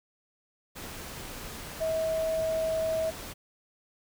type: tone in noise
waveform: sine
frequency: 643 Hz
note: E5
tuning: 43 cents flat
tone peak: -26 dBFS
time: 1.8-3.11 s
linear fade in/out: 20 ms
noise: pink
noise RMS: -41 dBFS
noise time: 0.75-3.34 s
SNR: +12 dB
effects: none